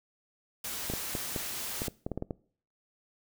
white noise, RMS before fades -37 dBFS, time 0.64-1.88 s, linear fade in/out 5 ms
clicks, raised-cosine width 2 ms, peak -20 dBFS, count 11, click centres 0.9 / 0.937 / 1.152 / 1.362 / 1.819 / 1.882 / 2.065 / 2.117 / 2.176 / 2.224 / 2.308 s
effects noise-tail reverb RT60 0.5 s tail -22 dB re dry

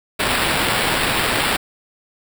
white noise with sample-and-hold, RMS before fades -19 dBFS, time 0.19-1.57 s, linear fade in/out 10 ms, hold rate 6300 Hz, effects none

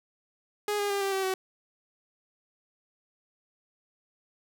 sawtooth tone with pitch steps, 415.3 / 407.5 / 399.8 / 392.2 / 384.8 / 377.5 Hz, G#4 / G#4 / G4 / G4 / G4 / F#4, 0 / -33 / +34 / +1 / -32 / +35 cents, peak -23 dBFS, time 0.68-1.34 s, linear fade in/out 2 ms, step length 110 ms, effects none

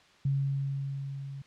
sine tone with level ramp, 138 Hz, C#3, 7 cents flat, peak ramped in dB -24 to -38 dBFS, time 0.25-1.42 s, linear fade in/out 5 ms, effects white hiss -59 dBFS RMS until 1.46 s + low-pass 4000 Hz 12 dB/octave

